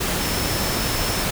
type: tone in noise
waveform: sine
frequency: 5300 Hz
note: E8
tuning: 9 cents sharp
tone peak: -31 dBFS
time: 0.2-1.24 s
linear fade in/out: 10 ms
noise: pink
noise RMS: -23 dBFS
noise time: 0-1.31 s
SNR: -11 dB
effects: none